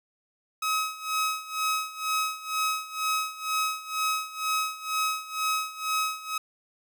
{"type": "tone with tremolo", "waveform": "sawtooth", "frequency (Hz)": 1275, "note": "D#6", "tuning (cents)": 42, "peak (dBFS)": -20, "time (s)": [0.62, 6.38], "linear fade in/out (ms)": 5, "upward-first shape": "sine", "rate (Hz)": 2.1, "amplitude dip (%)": 85, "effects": []}